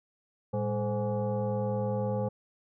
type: tone with frequency modulation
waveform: sine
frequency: 203.1 Hz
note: G#3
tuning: 38 cents flat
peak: -27 dBFS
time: 0.53-2.29 s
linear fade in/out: 10 ms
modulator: 316 Hz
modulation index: 1.6
effects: none